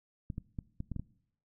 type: clicks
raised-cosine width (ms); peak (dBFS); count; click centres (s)
5; -25; 7; 0.302 / 0.381 / 0.588 / 0.804 / 0.917 / 0.963 / 0.996
effects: noise-tail reverb RT60 0.7 s tail -21 dB re dry